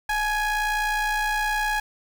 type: ring-modulated tone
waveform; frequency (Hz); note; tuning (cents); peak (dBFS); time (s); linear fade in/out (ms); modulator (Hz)
square; 410.1; G#4; -22; -20; 0.09-1.8; 5; 1260
effects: 8-bit